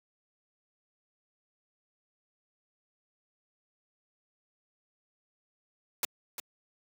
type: noise with echo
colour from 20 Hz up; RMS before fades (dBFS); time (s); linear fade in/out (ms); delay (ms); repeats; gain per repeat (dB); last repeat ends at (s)
white; -29; 6.03-6.05; 2; 350; 1; -10; 6.4
effects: high-pass 200 Hz 12 dB/octave